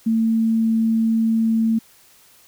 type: tone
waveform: sine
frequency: 224.7 Hz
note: A3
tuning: 37 cents sharp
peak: -15 dBFS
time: 0.06-1.79 s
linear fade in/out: 10 ms
effects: white hiss -52 dBFS RMS until 2.47 s